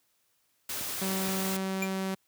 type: noise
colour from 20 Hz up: white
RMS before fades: -35 dBFS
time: 0.69-1.57 s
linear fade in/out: 5 ms
type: clicks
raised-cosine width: 3 ms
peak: -32 dBFS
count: 2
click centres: 0.811 / 1.281 s
type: tone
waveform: sawtooth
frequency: 190.9 Hz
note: G3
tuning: 46 cents flat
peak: -26 dBFS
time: 1.01-2.15 s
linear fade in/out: 10 ms
type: tone with exponential decay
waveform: square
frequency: 2381 Hz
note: D7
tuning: 23 cents sharp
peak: -27 dBFS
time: 1.82-1.91 s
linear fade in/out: 5 ms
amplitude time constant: 19 ms
effects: white hiss -72 dBFS RMS until 2.27 s + high-pass 60 Hz 12 dB/octave